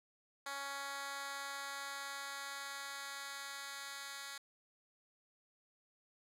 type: tone with high-pass filter sweep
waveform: 10% pulse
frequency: 278.5 Hz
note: C#4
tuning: 8 cents sharp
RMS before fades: -45 dBFS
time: 0.46-4.38 s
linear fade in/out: 5 ms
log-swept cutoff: 930 to 2000 Hz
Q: 0.73
effects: low-pass 12000 Hz 12 dB/octave